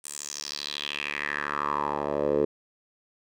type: tone with band-pass filter sweep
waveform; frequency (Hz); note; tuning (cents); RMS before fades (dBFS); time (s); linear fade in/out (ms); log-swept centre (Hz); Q
10% pulse; 72.9; D2; -12; -30; 0.04-2.45; 5; 9000 to 430; 4
effects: none